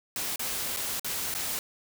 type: noise with dropouts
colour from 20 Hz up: white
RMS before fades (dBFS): -32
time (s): 0.16-1.59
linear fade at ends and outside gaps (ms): 1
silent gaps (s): 0.359-0.394 / 0.764-0.77 / 0.996-1.045 / 1.341-1.349
effects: none